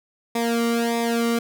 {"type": "tone with flanger", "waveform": "sawtooth", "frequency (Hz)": 233.1, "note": "A#3", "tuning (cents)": 0, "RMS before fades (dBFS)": -22, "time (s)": [0.35, 1.39], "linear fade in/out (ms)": 5, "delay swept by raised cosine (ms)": [0.68, 1.19], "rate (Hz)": 1.6, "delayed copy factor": -0.9, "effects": []}